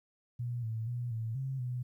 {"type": "tone with pitch steps", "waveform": "sine", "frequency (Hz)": [120.8, 111.9, 121.4, 112.5, 133.5, 124.3], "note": ["B2", "A2", "B2", "A2", "C3", "B2"], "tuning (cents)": [-38, 30, -29, 39, 35, 12], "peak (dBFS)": -33, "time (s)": [0.39, 1.83], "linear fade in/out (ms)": 10, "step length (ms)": 240, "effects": ["12-bit"]}